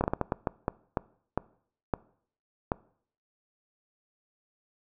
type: slowing click train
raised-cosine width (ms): 1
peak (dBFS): -12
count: 12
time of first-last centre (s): 0.01-2.719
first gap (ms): 29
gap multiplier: 1.39
effects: noise-tail reverb RT60 0.6 s tail -22 dB re dry